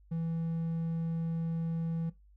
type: tone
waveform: triangle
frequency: 164.81 Hz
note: E3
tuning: in tune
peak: -29 dBFS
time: 0.11-2.1 s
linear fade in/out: 10 ms
effects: noise-tail reverb RT60 0.2 s tail -18 dB re dry + added 50 Hz sine -57 dBFS peak until 2.36 s